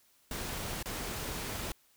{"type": "noise with dropouts", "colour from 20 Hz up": "pink", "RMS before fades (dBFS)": -38, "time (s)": [0.31, 1.72], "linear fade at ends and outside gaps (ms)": 2, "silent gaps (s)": [0.828, 0.857], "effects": ["white hiss -67 dBFS RMS until 1.96 s"]}